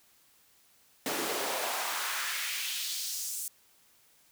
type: noise with high-pass filter sweep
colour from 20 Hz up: pink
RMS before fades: -34 dBFS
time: 1.06-3.48 s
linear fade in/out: 0 ms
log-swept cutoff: 290 to 8700 Hz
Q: 1.6
effects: white hiss -64 dBFS RMS until 4.31 s